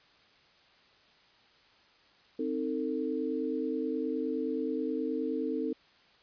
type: chord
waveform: sine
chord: A diminished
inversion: first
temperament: equal with one note detuned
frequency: 261.6 / 311.1 / 449.8 Hz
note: C4 / Eb4 / A4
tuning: 0 / 0 / +38 cents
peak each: -34 dBFS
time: 2.39-5.73 s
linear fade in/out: 5 ms
effects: white hiss -62 dBFS RMS until 6.22 s + resampled to 11025 Hz